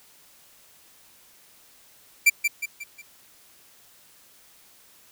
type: tone with echo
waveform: 45% pulse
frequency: 2349 Hz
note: D7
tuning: in tune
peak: -12 dBFS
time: 2.26-2.3 s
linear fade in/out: 10 ms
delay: 180 ms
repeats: 4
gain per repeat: -7 dB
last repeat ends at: 3.02 s
effects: white hiss -55 dBFS RMS until 5.11 s